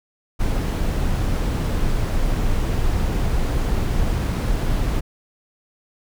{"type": "noise", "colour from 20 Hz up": "brown", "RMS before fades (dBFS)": -20, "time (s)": [0.39, 5.01], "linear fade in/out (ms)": 20, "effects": []}